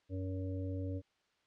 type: harmonic tone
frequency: 94 Hz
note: F#2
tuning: 28 cents sharp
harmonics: 1 / 3 / 5 / 6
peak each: -37 / -42 / -48 / -49 dBFS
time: 0.09-1.02 s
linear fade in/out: 50 ms
effects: white hiss -75 dBFS RMS until 1.46 s + low-pass 4000 Hz 12 dB/octave